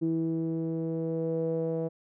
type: tone with low-pass filter sweep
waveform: sawtooth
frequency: 163 Hz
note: E3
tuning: 19 cents flat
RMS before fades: -30 dBFS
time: 0.01-1.89 s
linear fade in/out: 20 ms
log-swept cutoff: 340 to 550 Hz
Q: 5.7
effects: none